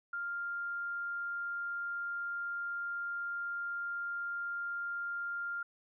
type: tone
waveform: sine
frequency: 1398 Hz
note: F6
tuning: 1 cent sharp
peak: -35 dBFS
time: 0.13-5.63 s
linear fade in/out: 5 ms
effects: none